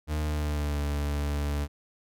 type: tone with pitch glide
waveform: 40% pulse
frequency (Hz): 76 to 72.61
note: D#2 to D2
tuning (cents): -40 to -19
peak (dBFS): -26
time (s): 0.07-1.68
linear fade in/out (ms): 50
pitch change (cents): -79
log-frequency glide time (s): 0.24-0.8
effects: none